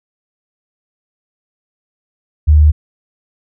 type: tone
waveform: sine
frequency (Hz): 75.7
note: D#2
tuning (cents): -47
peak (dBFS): -4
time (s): 2.47-2.72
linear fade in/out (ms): 20
effects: none